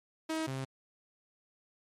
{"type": "tone pair in turn", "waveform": "sawtooth", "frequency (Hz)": [318.6, 133.18], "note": ["D#4", "C3"], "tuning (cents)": [41, 31], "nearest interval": "octave + minor third", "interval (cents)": 1510, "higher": "first", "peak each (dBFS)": [-28, -31], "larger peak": "first", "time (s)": [[0.29, 0.47], [0.47, 0.65]], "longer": "neither", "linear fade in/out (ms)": 10, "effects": ["low-pass 11000 Hz 12 dB/octave", "MP3 64 kbps"]}